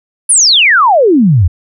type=exponential sweep; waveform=sine; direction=down; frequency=10470 to 77.78 Hz; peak=-4 dBFS; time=0.29-1.48 s; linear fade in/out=10 ms; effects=none